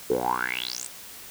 10% pulse tone with band-pass filter sweep, 61.74 Hz, B1, in tune, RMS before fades -28 dBFS, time 0.1-0.87 s, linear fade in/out 5 ms, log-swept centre 410 to 8800 Hz, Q 9.7, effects white hiss -43 dBFS RMS until 1.3 s

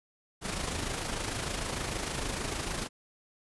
pink noise with amplitude modulation, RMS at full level -32 dBFS, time 0.41-2.89 s, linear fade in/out 50 ms, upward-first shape sine, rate 26.6 Hz, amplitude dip 50%, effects resampled to 24000 Hz

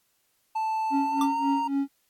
triangle tone with pitch glide, 880 to 928.6 Hz, A5 to A#5, 0 to -7 cents, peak -23 dBFS, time 0.55-1.68 s, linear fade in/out 10 ms, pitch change +93 cents, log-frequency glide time 1.05-1.43 s
triangle tone with tremolo, 277.2 Hz, C#4, in tune, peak -20 dBFS, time 0.9-1.88 s, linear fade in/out 50 ms, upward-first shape sine, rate 3.7 Hz, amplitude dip 85%
square tone with exponential decay, 1174.7 Hz, D6, in tune, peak -25 dBFS, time 1.21-1.32 s, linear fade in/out 2 ms, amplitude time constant 22 ms
effects white hiss -70 dBFS RMS until 2.09 s + AAC 64 kbps

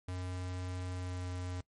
square tone with pitch glide, 91.1 to 90.37 Hz, F#2 to F#2, -26 to -40 cents, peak -38 dBFS, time 0.08-1.61 s, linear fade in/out 5 ms, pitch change -14 cents, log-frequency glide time 0.93-1.27 s, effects noise-tail reverb RT60 0.1 s tail -20 dB re dry + MP3 48 kbps

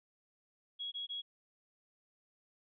sine tone bursts, 3322 Hz, G#7, in tune, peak -38 dBFS, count 3, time 0.79-1.22 s, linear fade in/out 20 ms, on 130 ms, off 20 ms, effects none

